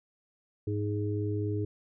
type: harmonic tone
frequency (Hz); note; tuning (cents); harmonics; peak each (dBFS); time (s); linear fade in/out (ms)
103.83; G#2; 0; 1 / 3 / 4; -30 / -35 / -35; 0.67-1.65; 5
effects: none